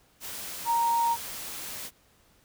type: tone in noise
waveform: sine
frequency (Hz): 932.3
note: A#5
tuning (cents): 0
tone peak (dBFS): -22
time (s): 0.65-1.17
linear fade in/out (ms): 50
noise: white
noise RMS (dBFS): -38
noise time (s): 0.2-1.91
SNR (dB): +13
effects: pink hiss -63 dBFS RMS until 2.44 s